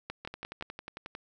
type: two click trains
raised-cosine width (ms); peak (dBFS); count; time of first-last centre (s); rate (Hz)
0.3; -24 / -20; 11 / 4; 0.25-1.151 / 0.1-0.624; 11.1 / 5.72
effects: none